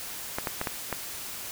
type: clicks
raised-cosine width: 0.5 ms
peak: -13 dBFS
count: 5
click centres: 0.385 / 0.472 / 0.614 / 0.672 / 0.927 s
effects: white hiss -38 dBFS RMS until 1.51 s